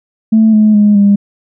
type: tone with pitch steps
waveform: sine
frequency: 220.5 / 214.1 / 207.9 / 201.8 Hz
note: A3 / A3 / G#3 / G#3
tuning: +4 / -47 / +2 / -49 cents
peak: -3 dBFS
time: 0.32-1.16 s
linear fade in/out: 10 ms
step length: 210 ms
effects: tanh soft clip ceiling 0 dBFS